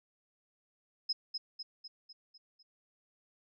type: tone with echo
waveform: sine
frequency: 5110 Hz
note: D#8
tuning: 45 cents sharp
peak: -29 dBFS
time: 1.09-1.13 s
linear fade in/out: 10 ms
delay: 250 ms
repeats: 6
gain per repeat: -5 dB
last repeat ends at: 2.63 s
effects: none